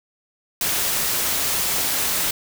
white noise, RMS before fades -22 dBFS, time 0.61-2.31 s, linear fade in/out 2 ms, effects none

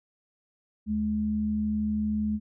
sine tone pair together, 75.2 / 212.7 Hz, D2 / G#3, +42 / +42 cents, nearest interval octave + tritone, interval 1800 cents, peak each -35 / -25 dBFS, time 0.86-2.4 s, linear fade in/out 50 ms, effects none

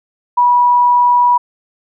sine tone, 974 Hz, B5, 24 cents flat, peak -7 dBFS, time 0.37-1.38 s, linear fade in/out 10 ms, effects none

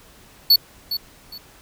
square tone with echo, 4435 Hz, C#8, in tune, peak -10 dBFS, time 0.5-0.56 s, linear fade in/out 5 ms, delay 410 ms, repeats 2, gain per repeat -12 dB, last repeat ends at 1.38 s, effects pink hiss -49 dBFS RMS until 1.61 s

